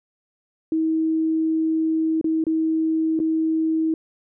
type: tone with dropouts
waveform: sine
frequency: 319.8 Hz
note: D#4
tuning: 48 cents sharp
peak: -18 dBFS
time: 0.72-3.94 s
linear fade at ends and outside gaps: 2 ms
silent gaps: 2.213-2.243 / 2.44-2.467 / 3.192-3.2 s
effects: none